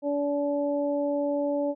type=harmonic tone; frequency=287.2 Hz; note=D4; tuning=39 cents flat; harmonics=1 / 2 / 3; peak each=-28 / -26 / -38 dBFS; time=0.02-1.75 s; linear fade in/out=50 ms; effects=none